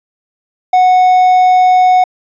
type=tone; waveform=triangle; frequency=736 Hz; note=F#5; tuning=9 cents flat; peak=-3 dBFS; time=0.73-2.04 s; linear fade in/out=5 ms; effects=resampled to 16000 Hz